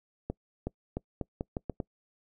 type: accelerating click train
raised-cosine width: 2 ms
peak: -19 dBFS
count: 8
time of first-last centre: 0.3-1.802 s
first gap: 370 ms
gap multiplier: 0.81
effects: noise-tail reverb RT60 0.1 s tail -25 dB re dry